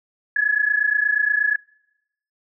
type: tone pair together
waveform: sine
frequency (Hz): 1681 / 1709.4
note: G#6 / G#6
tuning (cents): +20 / +49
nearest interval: unison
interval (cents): 29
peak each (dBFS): -19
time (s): 0.36-1.56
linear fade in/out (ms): 5
effects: noise-tail reverb RT60 0.8 s tail -25 dB re dry